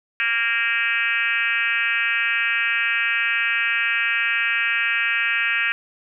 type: tone with frequency modulation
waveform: sine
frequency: 2093 Hz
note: C7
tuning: in tune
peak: -18 dBFS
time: 0.2-5.72 s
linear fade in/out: 0 ms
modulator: 234 Hz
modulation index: 2.7
effects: 10-bit